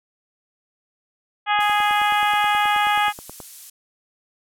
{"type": "harmonic tone", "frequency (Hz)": 415.3, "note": "G#4", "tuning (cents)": 0, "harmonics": [2, 3, 4, 5, 6, 7, 8], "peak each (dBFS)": [-19, -23, -25, -27, -29, -30, -31], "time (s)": [1.46, 3.13], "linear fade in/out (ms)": 50}
{"type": "click train", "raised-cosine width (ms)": 1, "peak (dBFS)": -22, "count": 18, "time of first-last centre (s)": [1.59, 3.402], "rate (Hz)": 9.38}
{"type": "noise", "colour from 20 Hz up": "violet", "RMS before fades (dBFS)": -34, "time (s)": [1.6, 3.7], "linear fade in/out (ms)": 5}
{"effects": ["low-pass 11000 Hz 12 dB/octave"]}